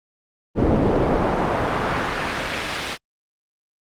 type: noise with band-pass filter sweep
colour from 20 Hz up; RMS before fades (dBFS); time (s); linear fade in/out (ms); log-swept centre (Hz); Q
brown; -21; 0.55-2.98; 50; 360 to 3800; 0.84
effects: Opus 32 kbps